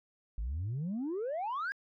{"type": "exponential sweep", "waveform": "sine", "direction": "up", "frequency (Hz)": [49, 1675], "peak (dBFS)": -31, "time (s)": [0.38, 1.72], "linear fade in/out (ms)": 0, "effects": ["tanh soft clip ceiling -31 dBFS"]}